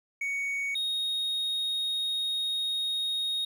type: tone pair in turn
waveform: triangle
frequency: 2233 / 3734 Hz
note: C#7 / A#7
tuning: +12 / +2 cents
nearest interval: major sixth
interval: 890 cents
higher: second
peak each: -27 / -26 dBFS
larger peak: second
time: 0.21-0.75 / 0.75-3.45 s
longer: second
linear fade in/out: 5 ms
effects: none